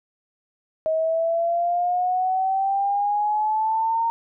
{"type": "exponential sweep", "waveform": "sine", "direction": "up", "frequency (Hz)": [632, 924], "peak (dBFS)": -19, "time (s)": [0.86, 4.1], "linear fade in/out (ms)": 0, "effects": []}